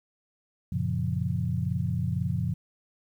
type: chord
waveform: sine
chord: Gb major seventh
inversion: none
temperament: equal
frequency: 92.5 / 116.54 / 138.59 / 174.61 Hz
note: Gb2 / Bb2 / Db3 / F3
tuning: 0 / 0 / 0 / 0 cents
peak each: -31 dBFS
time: 0.72-2.54 s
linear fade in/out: 5 ms
effects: 10-bit